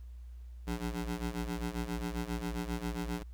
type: ring-modulated tone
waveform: 20% pulse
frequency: 116.54 Hz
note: A#2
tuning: in tune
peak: -27 dBFS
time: 0.67-3.23 s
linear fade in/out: 5 ms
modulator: 62 Hz
effects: added 60 Hz sine -44 dBFS peak until 3.33 s + pink hiss -72 dBFS RMS until 3.33 s